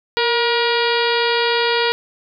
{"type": "harmonic tone with a mistuned harmonic", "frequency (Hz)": 476.6, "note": "A#4", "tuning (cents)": 38, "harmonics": [1, 2, 3, 4, 5, 6, 7, 8, 9, 10], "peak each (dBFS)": [-19, -22, -24, -25, -26, -27, -27, -28, -29, -29], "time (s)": [0.17, 1.92], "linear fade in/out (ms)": 0, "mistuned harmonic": 1, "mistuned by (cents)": -40, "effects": []}